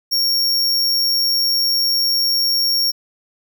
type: tone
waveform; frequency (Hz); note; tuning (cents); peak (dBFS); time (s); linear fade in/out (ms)
45% pulse; 5530; F8; -18; -15; 0.11-2.92; 20
effects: none